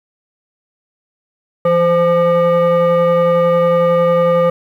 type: tone with frequency modulation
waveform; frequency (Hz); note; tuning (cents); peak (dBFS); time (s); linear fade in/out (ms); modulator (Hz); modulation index
sine; 518; C5; -17; -7; 1.65-4.5; 5; 687; 0.7
effects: tanh soft clip ceiling -8 dBFS + 8-bit